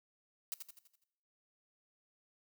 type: noise with echo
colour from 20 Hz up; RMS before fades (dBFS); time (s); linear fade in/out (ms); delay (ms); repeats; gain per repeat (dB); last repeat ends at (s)
blue; -39; 0.52-0.54; 0; 83; 6; -6; 1.038
effects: noise-tail reverb RT60 0.8 s tail -18 dB re dry